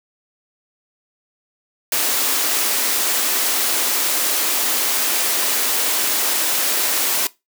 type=high-pass noise; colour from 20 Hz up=white; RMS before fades=-19 dBFS; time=1.92-7.27 s; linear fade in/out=2 ms; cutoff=240 Hz; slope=48 dB/octave; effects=noise-tail reverb RT60 0.2 s tail -19 dB re dry